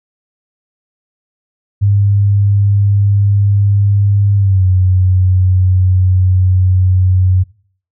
sine tone with pitch glide, 100.9 to 92.53 Hz, G#2 to F#2, -49 to +1 cents, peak -7 dBFS, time 1.81-7.44 s, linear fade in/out 20 ms, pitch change -150 cents, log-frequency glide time 4.36-4.66 s, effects noise-tail reverb RT60 0.5 s tail -21 dB re dry

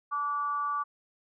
sine tone with amplitude modulation, 1158 Hz, D6, 25 cents flat, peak -25 dBFS, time 0.11-0.84 s, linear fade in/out 20 ms, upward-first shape sine, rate 292 Hz, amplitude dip 60%, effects none

